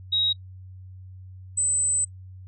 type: tone pair in turn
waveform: sine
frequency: 3804 / 8060 Hz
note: A#7 / B8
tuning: +34 / +34 cents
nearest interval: octave + minor second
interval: 1300 cents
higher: second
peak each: -20 dBFS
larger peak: neither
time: 0.12-0.33 / 1.57-2.05 s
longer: second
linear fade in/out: 10 ms
effects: noise-tail reverb RT60 0.1 s tail -24 dB re dry + added 93 Hz sine -40 dBFS peak until 2.47 s